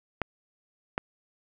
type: clicks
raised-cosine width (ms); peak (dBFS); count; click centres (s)
0.5; -12; 2; 0.217 / 0.979
effects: none